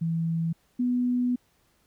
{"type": "tone pair in turn", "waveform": "sine", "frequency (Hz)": [164.81, 246.9], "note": ["E3", "B3"], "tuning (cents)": [0, 0], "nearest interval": "perfect fifth", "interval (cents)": 700, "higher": "second", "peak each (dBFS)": [-24, -22], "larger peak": "second", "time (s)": [[0.01, 0.53], [0.79, 1.36]], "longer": "second", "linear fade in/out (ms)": 10, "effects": ["pink hiss -67 dBFS RMS until 1.86 s"]}